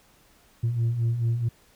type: beating tone pair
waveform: sine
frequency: 112.8 / 117.4 Hz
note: A2 / A#2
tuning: +44 / +13 cents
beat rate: 4.6 Hz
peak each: -28 / -21 dBFS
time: 0.63-1.49 s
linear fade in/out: 10 ms
effects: tanh soft clip ceiling -19 dBFS + pink hiss -59 dBFS RMS until 1.75 s